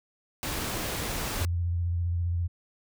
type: noise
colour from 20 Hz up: pink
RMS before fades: -32 dBFS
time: 0.43-1.45 s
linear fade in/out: 0 ms
type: tone with vibrato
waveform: sine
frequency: 86.4 Hz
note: F2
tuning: 18 cents flat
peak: -25 dBFS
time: 1.39-2.48 s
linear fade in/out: 20 ms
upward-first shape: square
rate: 15 Hz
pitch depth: 28 cents each way
effects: none